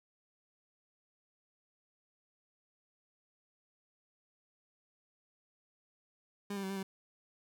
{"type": "tone with pitch steps", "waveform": "30% pulse", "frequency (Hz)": [202, 196.8, 191, 196.2, 191.9], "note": ["G#3", "G3", "G3", "G3", "G3"], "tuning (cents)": [-48, 7, -45, 2, -37], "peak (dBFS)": -34, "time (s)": [6.5, 6.83], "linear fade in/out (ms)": 5, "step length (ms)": 66, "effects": []}